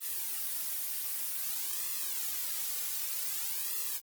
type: noise with flanger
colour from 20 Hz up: blue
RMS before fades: -35 dBFS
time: 0-4.01 s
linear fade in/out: 50 ms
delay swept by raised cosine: 1.3 to 3.1 ms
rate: 0.53 Hz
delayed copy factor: -0.85
effects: Opus 24 kbps